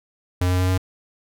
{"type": "tone with pitch steps", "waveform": "square", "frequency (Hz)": [90.2, 91.04, 91.88, 92.74], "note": ["F#2", "F#2", "F#2", "F#2"], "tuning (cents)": [-44, -28, -12, 5], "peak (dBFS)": -18, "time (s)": [0.41, 0.778], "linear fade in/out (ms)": 5, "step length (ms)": 92, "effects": []}